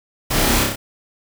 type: noise with echo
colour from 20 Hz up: pink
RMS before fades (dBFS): -20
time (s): 0.3-0.64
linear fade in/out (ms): 10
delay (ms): 30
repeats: 4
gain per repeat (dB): -2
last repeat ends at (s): 0.76
effects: none